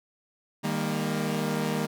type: chord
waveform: sawtooth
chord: Eb major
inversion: none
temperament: equal with one note detuned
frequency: 155.56 / 200.2 / 233.1 Hz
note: Eb3 / G3 / Bb3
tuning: 0 / +37 / 0 cents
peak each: -27 dBFS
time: 0.63-1.87 s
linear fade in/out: 20 ms
effects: none